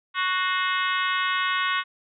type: harmonic tone with a mistuned harmonic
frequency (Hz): 370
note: F#4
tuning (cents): 0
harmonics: 3 / 4 / 5 / 6 / 7 / 8 / 9 / 10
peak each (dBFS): -26 / -28 / -30 / -32 / -33 / -34 / -35 / -36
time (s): 0.14-1.84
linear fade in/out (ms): 50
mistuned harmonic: 6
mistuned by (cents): -71
effects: none